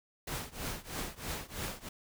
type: noise with tremolo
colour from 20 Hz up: pink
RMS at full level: -36 dBFS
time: 0.27-1.89 s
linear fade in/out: 5 ms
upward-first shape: triangle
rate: 3.1 Hz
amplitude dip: 95%
effects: none